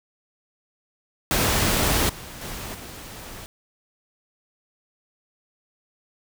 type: noise with level steps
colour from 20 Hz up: pink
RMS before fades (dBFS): -21 / -39 / -34 / -39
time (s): 1.31-3.46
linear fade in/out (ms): 0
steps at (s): 2.09 / 2.41 / 2.74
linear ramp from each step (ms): 5
effects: none